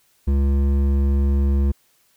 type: tone with hard clipping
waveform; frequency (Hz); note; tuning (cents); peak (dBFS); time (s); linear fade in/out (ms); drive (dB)
triangle; 69.3; C#2; 0; -17; 0.27-1.72; 10; 14
effects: white hiss -61 dBFS RMS until 2.16 s